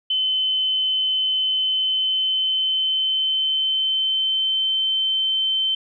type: tone with pitch glide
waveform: sine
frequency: 3052 to 3089 Hz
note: G7 to G7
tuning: -47 to -26 cents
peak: -18 dBFS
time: 0.1-5.75 s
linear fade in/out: 5 ms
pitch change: +21 cents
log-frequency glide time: 1.52-4.72 s
effects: none